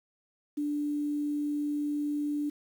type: tone with quantisation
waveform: sine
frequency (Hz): 293.7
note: D4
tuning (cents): 0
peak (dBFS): -28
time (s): 0.57-2.5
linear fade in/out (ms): 10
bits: 9
effects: none